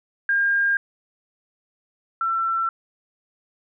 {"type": "tone pair in turn", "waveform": "sine", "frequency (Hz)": [1610, 1344.6], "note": ["G6", "E6"], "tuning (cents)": [46, 34], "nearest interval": "minor third", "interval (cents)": 312, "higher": "first", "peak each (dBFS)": [-17, -20], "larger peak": "first", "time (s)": [[0.29, 0.77], [2.21, 2.69]], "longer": "neither", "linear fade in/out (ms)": 2, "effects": []}